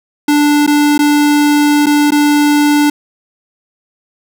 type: tone with dropouts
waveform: square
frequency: 293.7 Hz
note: D4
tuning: in tune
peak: -8 dBFS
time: 0.28-2.9 s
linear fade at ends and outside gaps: 5 ms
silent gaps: 0.665-0.675 / 0.979-0.99 / 1.86-1.866 / 2.107-2.119 s
effects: none